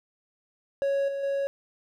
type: tone with level steps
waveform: triangle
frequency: 554.4 Hz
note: C#5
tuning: in tune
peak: -21 / -27 / -23 dBFS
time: 0.82-1.47 s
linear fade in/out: 0 ms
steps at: 1.08 / 1.23 s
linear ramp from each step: 5 ms
effects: none